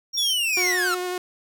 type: tone with tremolo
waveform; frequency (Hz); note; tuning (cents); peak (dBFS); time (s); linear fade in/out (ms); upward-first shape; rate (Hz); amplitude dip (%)
triangle; 5588; F8; 0; -24; 0.13-0.73; 20; square; 2.5; 70
type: linear sweep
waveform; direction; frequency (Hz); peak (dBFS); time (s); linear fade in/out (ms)
45% pulse; down; 3520 to 1298; -21; 0.17-0.95; 10
type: tone with vibrato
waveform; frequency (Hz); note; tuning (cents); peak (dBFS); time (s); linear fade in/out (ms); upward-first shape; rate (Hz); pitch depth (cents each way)
sawtooth; 361.6; F#4; -40; -22; 0.57-1.18; 2; sine; 11; 13
effects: none